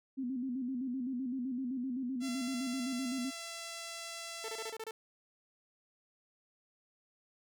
sine tone with vibrato, 254.9 Hz, C4, 45 cents flat, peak -34 dBFS, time 0.17-3.31 s, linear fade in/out 20 ms, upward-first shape square, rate 7.8 Hz, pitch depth 78 cents each way
5% pulse tone with pitch glide, 678 to 672.5 Hz, E5 to E5, +49 to +34 cents, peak -30 dBFS, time 2.2-4.74 s, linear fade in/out 50 ms, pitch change -15 cents, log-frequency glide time 2.58-3.56 s
sawtooth tone bursts, 443.8 Hz, A4, 15 cents sharp, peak -36 dBFS, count 7, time 4.44-4.91 s, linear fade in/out 2 ms, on 44 ms, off 27 ms
effects none

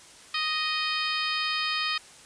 harmonic tone, 622.3 Hz, D#5, in tune, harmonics 2 / 3 / 4 / 5 / 6 / 7 / 8, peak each -32 / -34 / -32 / -34 / -35 / -35 / -35 dBFS, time 0.34-1.98 s, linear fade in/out 5 ms, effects white hiss -50 dBFS RMS until 2.25 s + resampled to 22050 Hz

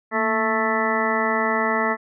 harmonic tone with a mistuned harmonic, 220 Hz, A3, in tune, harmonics 1 / 2 / 3 / 4 / 5 / 6 / 8 / 9, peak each -27 / -27 / -27 / -27 / -27 / -27 / -27 / -27 dBFS, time 0.11-1.97 s, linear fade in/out 50 ms, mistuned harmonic 1, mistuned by +68 cents, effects none

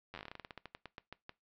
slowing click train, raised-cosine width 0.3 ms, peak -29 dBFS, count 21, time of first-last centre 0.14-1.294 s, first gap 10 ms, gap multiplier 1.16, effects noise-tail reverb RT60 0.2 s tail -20 dB re dry + low-pass 5000 Hz 12 dB/octave

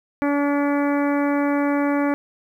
harmonic tone, 286.3 Hz, D4, 44 cents flat, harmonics 1 / 2 / 3 / 4 / 5 / 6 / 7 / 8, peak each -19 / -25 / -29 / -31 / -33 / -35 / -36 / -37 dBFS, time 0.22-2.14 s, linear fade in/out 0 ms, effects 9-bit

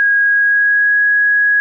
sine tone with pitch glide, 1642 to 1664.9 Hz, G#6 to G#6, -20 to +4 cents, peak -9 dBFS, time 0-1.6 s, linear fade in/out 0 ms, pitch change +24 cents, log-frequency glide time 0.19-0.99 s, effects none

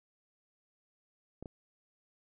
clicks, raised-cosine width 2 ms, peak -30 dBFS, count 2, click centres 1.426 / 1.458 s, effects none

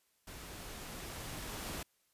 pink noise with level ramp, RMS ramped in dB -49 to -41 dBFS, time 0.27-1.83 s, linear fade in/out 5 ms, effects white hiss -75 dBFS RMS until 2.13 s + resampled to 32000 Hz

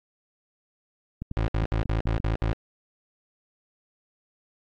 clicks, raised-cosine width 5 ms, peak -20 dBFS, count 6, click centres 1.22 / 1.314 / 1.626 / 1.857 / 2.056 / 2.201 s
25% pulse tone bursts, 55 Hz, A1, in tune, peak -19 dBFS, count 7, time 1.37-2.53 s, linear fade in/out 0 ms, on 110 ms, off 65 ms
effects low-pass 3000 Hz 12 dB/octave + AAC 64 kbps

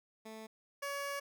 15% pulse tone pair in turn, 220 / 563.7 Hz, A3 / C#5, 0 / +29 cents, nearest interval octave + major third, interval 1629 cents, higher second, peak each -40 / -31 dBFS, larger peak second, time 0.25-0.47 / 0.82-1.2 s, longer second, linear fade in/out 10 ms, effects none

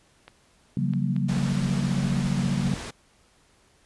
clicks, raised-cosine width 0.3 ms, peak -27 dBFS, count 5, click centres 0.28 / 0.936 / 1.164 / 1.348 / 1.478 s
sine chord, Gb major seventh, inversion second, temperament equal with one note detuned, 138.59 / 174.61 / 189.43 / 233.1 Hz, Db3 / F3 / Gb3 / Bb3, 0 / 0 / +41 / 0 cents, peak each -26 / -30 / -27 / -30 dBFS, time 0.77-2.74 s, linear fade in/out 2 ms
pink low-pass noise, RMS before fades -36 dBFS, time 1.28-2.91 s, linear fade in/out 10 ms, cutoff 8000 Hz, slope 12 dB/octave
effects pink hiss -61 dBFS RMS until 3.85 s + resampled to 24000 Hz

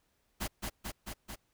pink noise with echo, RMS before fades -35 dBFS, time 0.4-0.48 s, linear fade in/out 20 ms, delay 220 ms, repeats 4, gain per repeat -2 dB, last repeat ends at 1.36 s, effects pink hiss -75 dBFS RMS until 1.53 s

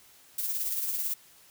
violet noise with tremolo, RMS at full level -29 dBFS, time 0.38-1.14 s, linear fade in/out 5 ms, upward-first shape triangle, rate 18 Hz, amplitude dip 50%, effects white hiss -57 dBFS RMS until 1.5 s

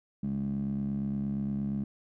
15% pulse tone with band-pass filter, 68.6 Hz, C#2, 17 cents flat, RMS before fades -32 dBFS, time 0.23-1.84 s, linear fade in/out 5 ms, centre 190 Hz, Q 4.8, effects none

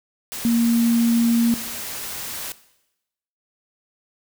sine tone in noise, 233.1 Hz, A#3, in tune, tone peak -15 dBFS, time 0.45-1.54 s, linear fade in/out 0 ms, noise white, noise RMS -31 dBFS, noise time 0.32-2.52 s, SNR +13 dB, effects noise-tail reverb RT60 0.9 s tail -17 dB re dry

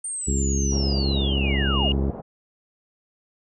sine linear sweep, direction down, 8870 to 540 Hz, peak -27 dBFS, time 0.04-1.89 s, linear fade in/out 5 ms
sine tone with exponential growth, 2849 Hz, F7, 34 cents sharp, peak -21 dBFS, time 0.21-1.92 s, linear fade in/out 2 ms, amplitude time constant 370 ms
harmonic tone, 68.4 Hz, C#2, 23 cents flat, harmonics 1 / 2 / 3 / 4 / 5 / 6, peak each -22 / -29 / -28 / -33 / -33 / -34 dBFS, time 0.27-2.11 s, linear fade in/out 10 ms
white low-pass noise, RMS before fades -35 dBFS, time 0.71-2.22 s, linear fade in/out 20 ms, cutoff 700 Hz, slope 24 dB/octave
effects none

